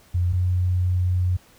sine tone pair in turn, 88.6 / 90.46 Hz, F2 / F#2, +25 / -39 cents, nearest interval unison, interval 36 cents, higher second, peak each -18 dBFS, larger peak neither, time 0.14-0.33 / 0.33-1.37 s, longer second, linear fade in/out 10 ms, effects pink hiss -54 dBFS RMS until 1.58 s

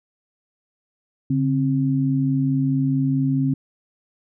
sine tone pair together, 141.44 / 266 Hz, C#3 / C4, +35 / +29 cents, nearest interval major seventh, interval 1094 cents, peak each -20 dBFS, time 1.3-3.54 s, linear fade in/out 5 ms, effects none

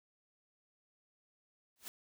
white noise with exponential growth, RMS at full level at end -42 dBFS, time 1.76-1.88 s, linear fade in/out 0 ms, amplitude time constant 24 ms, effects none

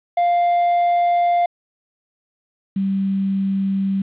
triangle / sine tone pair in turn, 698.5 / 194.54 Hz, F5 / G3, 0 / -13 cents, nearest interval octave + minor seventh, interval 2213 cents, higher first, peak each -12 / -17 dBFS, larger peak first, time 0.17-1.46 / 2.76-4.02 s, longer first, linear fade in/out 5 ms, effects resampled to 8000 Hz + 8-bit

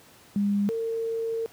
sine tone pair in turn, 202.4 / 454.4 Hz, G#3 / A#4, -44 / -44 cents, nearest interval octave + major second, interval 1400 cents, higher second, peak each -21 / -26 dBFS, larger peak first, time 0.36-0.69 / 0.69-1.46 s, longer second, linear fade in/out 0 ms, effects pink hiss -53 dBFS RMS until 1.52 s + high-pass 100 Hz 12 dB/octave

